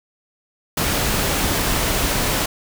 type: noise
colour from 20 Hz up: pink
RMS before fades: -20 dBFS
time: 0.77-2.46 s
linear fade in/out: 5 ms
effects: none